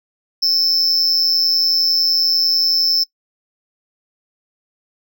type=tone with amplitude modulation; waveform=triangle; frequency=5270 Hz; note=E8; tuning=1 cent flat; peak=-8 dBFS; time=0.42-3.04 s; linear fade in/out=10 ms; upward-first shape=sine; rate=171 Hz; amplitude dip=85%; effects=noise-tail reverb RT60 0.1 s tail -22 dB re dry